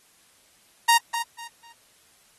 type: tone with echo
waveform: sawtooth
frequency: 932.3 Hz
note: A#5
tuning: in tune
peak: -11 dBFS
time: 0.88-0.98 s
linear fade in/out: 10 ms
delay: 250 ms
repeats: 3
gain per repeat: -11 dB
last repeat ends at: 1.73 s
effects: white hiss -59 dBFS RMS until 2.38 s + AAC 32 kbps